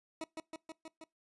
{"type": "tone with echo", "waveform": "20% pulse", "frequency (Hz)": 320, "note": "D#4", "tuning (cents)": 49, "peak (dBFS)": -33, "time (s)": [0.21, 0.24], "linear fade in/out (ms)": 2, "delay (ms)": 160, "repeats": 5, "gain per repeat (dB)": -2, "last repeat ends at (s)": 1.04, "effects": ["noise-tail reverb RT60 0.2 s tail -24 dB re dry", "resampled to 24000 Hz"]}